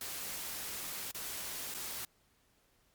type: noise with dropouts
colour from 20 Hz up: white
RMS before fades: -41 dBFS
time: 0.01-2.05 s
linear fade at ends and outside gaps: 2 ms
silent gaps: 1.112-1.146 / 1.741-1.746 s
effects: pink hiss -71 dBFS RMS until 2.94 s + MP3 96 kbps